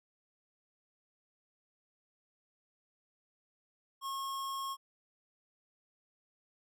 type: tone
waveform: square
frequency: 1086 Hz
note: C#6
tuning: 36 cents flat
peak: -37 dBFS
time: 4.01-4.77 s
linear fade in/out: 50 ms
effects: none